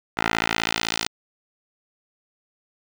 10% pulse tone with band-pass filter sweep, 55.9 Hz, A1, 28 cents sharp, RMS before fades -25 dBFS, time 0.17-1.08 s, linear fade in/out 10 ms, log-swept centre 1600 to 4900 Hz, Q 1, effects none

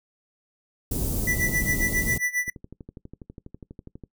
pink band-stop noise, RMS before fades -27 dBFS, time 0.91-2.18 s, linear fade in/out 5 ms, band 350 to 10000 Hz, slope 12 dB/octave
square tone with tremolo, 1975.5 Hz, B6, in tune, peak -22 dBFS, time 1.27-2.5 s, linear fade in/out 5 ms, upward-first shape sine, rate 7.4 Hz, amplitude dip 90%
click train, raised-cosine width 3 ms, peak -27 dBFS, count 20, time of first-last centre 2.48-4.037 s, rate 12.2 Hz
effects noise-tail reverb RT60 0.1 s tail -21 dB re dry

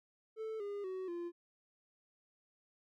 triangle tone with pitch steps, 440.4 / 406.2 / 374.6 / 345.5 Hz, A4 / G#4 / F#4 / F4, +2 / -38 / +21 / -19 cents, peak -37 dBFS, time 0.36-1.32 s, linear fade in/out 50 ms, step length 240 ms, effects none

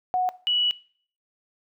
sine tone pair in turn, 735 / 2940 Hz, F#5 / F#7, -12 / -12 cents, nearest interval 2 octaves, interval 2400 cents, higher second, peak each -20 dBFS, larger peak neither, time 0.14-0.29 / 0.47-0.71 s, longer second, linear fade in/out 0 ms, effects noise-tail reverb RT60 0.5 s tail -20 dB re dry

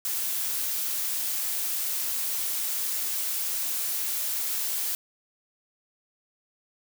blue noise with high-pass filter sweep, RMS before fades -29 dBFS, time 0.05-4.95 s, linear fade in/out 0 ms, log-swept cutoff 220 to 340 Hz, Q 1.5, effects none

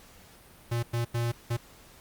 square tone bursts at uneven times, 118 Hz, A#2, 22 cents sharp, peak -27 dBFS, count 4, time 0.71-0.83 / 0.93-1.05 / 1.14-1.32 / 1.5-1.57 s, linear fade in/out 10 ms, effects pink hiss -54 dBFS RMS until 2 s + Opus 48 kbps

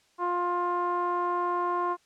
sawtooth tone with low-pass filter, 352.5 Hz, F4, 16 cents sharp, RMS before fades -28 dBFS, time 0.18-1.97 s, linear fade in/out 50 ms, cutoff 1100 Hz, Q 5.5, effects white hiss -65 dBFS RMS until 2.05 s + low-pass 7000 Hz 12 dB/octave

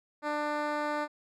10% pulse tone with band-pass filter, 297.4 Hz, D4, 22 cents sharp, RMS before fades -32 dBFS, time 0.22-1.08 s, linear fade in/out 50 ms, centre 700 Hz, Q 0.55, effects none

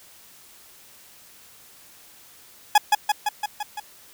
40% pulse tone with echo, 839 Hz, G#5, 17 cents sharp, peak -10 dBFS, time 2.75-2.78 s, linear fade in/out 5 ms, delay 170 ms, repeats 6, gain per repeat -3 dB, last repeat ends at 3.8 s, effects white hiss -50 dBFS RMS until 4.13 s

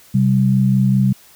sine tone pair together, 130.3 / 195.43 Hz, C3 / G3, -7 / -5 cents, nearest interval perfect fifth, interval 702 cents, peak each -14 dBFS, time 0.14-1.13 s, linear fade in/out 10 ms, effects white hiss -47 dBFS RMS until 1.35 s

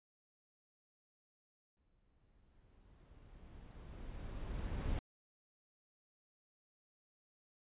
brown noise with exponential growth, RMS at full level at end -37 dBFS, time 1.77-4.99 s, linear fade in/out 0 ms, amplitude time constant 700 ms, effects resampled to 8000 Hz

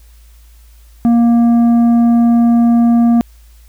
sine tone with tanh clipping, 234.8 Hz, A#3, 13 cents sharp, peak -8 dBFS, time 1.05-3.21 s, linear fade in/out 0 ms, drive 7 dB, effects added 56 Hz sine -39 dBFS peak until 3.68 s + white hiss -52 dBFS RMS until 3.68 s

